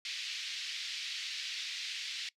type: band-pass noise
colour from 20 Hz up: white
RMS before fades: -40 dBFS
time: 0.05-2.29 s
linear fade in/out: 2 ms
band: 2200 to 4700 Hz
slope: 24 dB/octave
effects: noise-tail reverb RT60 0.1 s tail -21 dB re dry